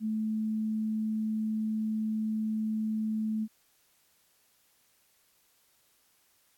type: tone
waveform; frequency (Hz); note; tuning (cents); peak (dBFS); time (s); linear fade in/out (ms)
sine; 217.7; A3; -18; -28; 0-3.48; 50
effects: white hiss -68 dBFS RMS until 6.57 s + AAC 64 kbps